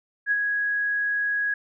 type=tone with ADSR envelope; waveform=sine; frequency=1661.2 Hz; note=G#6; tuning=in tune; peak=-18 dBFS; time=0.26-1.54 s; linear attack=52 ms; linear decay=43 ms; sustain=-4 dB; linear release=4 ms; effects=none